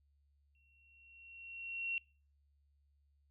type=tone with exponential growth; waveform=sine; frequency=2732 Hz; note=F7; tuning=39 cents flat; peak=-33 dBFS; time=0.55-1.98 s; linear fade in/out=1 ms; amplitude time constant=310 ms; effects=noise-tail reverb RT60 0.4 s tail -25 dB re dry + added 71 Hz sine -70 dBFS peak until 3.3 s